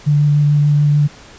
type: tone with vibrato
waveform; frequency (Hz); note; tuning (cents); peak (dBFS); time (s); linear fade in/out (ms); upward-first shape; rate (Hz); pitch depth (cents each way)
sine; 146.83; D3; 0; -9; 0.06-1.08; 20; sine; 6.8; 11
effects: pink hiss -40 dBFS RMS until 1.38 s + resampled to 16000 Hz